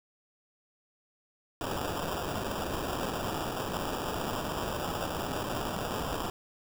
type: noise with sample-and-hold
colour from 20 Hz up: violet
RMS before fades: -34 dBFS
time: 1.61-6.3 s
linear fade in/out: 0 ms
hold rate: 2100 Hz
effects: none